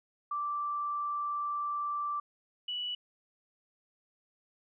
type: tone pair in turn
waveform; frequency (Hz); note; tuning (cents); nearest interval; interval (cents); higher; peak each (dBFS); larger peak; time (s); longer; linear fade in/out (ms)
sine; 1171 / 2951; D6 / F#7; -5 / -5; octave + major third; 1600; second; -31 / -33; first; 0.31-2.2 / 2.68-2.95; first; 5
effects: none